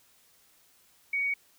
sine tone, 2243 Hz, C#7, 20 cents sharp, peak -26 dBFS, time 1.13-1.34 s, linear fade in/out 5 ms, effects white hiss -63 dBFS RMS until 1.58 s

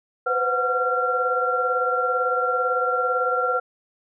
sine tone cluster, 499.1 / 517 / 733 / 1374 Hz, B4 / C5 / F#5 / F6, +18 / -21 / -16 / -29 cents, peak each -25 / -29 / -28 / -22 dBFS, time 0.26-3.6 s, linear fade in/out 10 ms, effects none

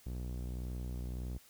sawtooth tone with low-pass filter, 61.74 Hz, B1, in tune, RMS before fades -40 dBFS, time 0.06-1.38 s, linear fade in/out 5 ms, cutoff 410 Hz, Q 0.53, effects white hiss -62 dBFS RMS until 1.49 s

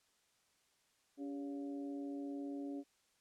harmonic tone with a mistuned harmonic, 141.4 Hz, C#3, 35 cents sharp, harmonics 2 / 3 / 4 / 5, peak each -41 / -51 / -54 / -58 dBFS, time 1.17-2.84 s, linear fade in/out 50 ms, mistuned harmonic 3, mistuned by -100 cents, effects white hiss -75 dBFS RMS until 3.2 s + low-pass 9000 Hz 12 dB/octave

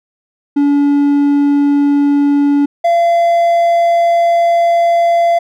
triangle tone pair in turn, 285.8 / 682.9 Hz, D4 / F5, -47 / -39 cents, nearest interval octave + minor third, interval 1508 cents, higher second, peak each -6 dBFS, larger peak neither, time 0.56-2.66 / 2.84-5.39 s, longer second, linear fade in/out 10 ms, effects none

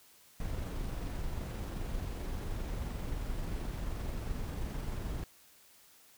brown noise with amplitude modulation, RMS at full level -36 dBFS, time 0.4-5.24 s, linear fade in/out 2 ms, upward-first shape sine, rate 22.8 Hz, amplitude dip 25%, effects white hiss -61 dBFS RMS until 6.17 s

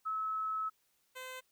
sine / 10% pulse tone pair in turn, 1295 / 513.9 Hz, E6 / C5, -31 / -31 cents, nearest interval octave + major third, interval 1600 cents, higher first, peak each -33 / -35 dBFS, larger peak first, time 0.05-0.7 / 1.15-1.41 s, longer first, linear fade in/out 20 ms, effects white hiss -75 dBFS RMS until 1.51 s

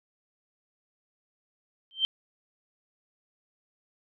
sine tone with exponential growth, 3129 Hz, G7, 4 cents flat, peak -18 dBFS, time 1.91-2.05 s, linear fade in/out 0 ms, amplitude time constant 29 ms, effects none

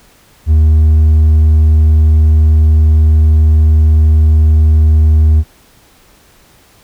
sine tone with hard clipping, 77.78 Hz, D#2, in tune, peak -5 dBFS, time 0.46-5.44 s, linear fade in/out 50 ms, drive 2 dB, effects pink hiss -46 dBFS RMS until 6.83 s

